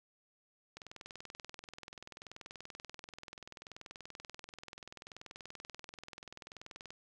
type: click train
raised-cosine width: 0.2 ms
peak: -30 dBFS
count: 128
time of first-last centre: 0.77-6.905 s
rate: 20.7 Hz
effects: none